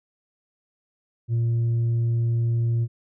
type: tone with tanh clipping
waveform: triangle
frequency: 116.54 Hz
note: A#2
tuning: in tune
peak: -20 dBFS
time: 1.28-2.88 s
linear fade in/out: 50 ms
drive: 7 dB
effects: none